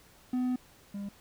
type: tone pair in turn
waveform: triangle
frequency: 251.4 / 200.9 Hz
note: B3 / G3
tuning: +31 / +43 cents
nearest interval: major third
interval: 388 cents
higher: first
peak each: -25 / -33 dBFS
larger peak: first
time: 0.33-0.56 / 0.94-1.09 s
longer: first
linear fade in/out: 5 ms
effects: pink hiss -59 dBFS RMS until 1.2 s